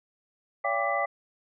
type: tone cluster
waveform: sine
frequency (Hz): 569 / 682 / 794 / 1171 / 2000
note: C#5 / F5 / G5 / D6 / B6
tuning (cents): +45 / -41 / +22 / -5 / +21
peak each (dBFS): -31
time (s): 0.64-1.06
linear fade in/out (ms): 10
effects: none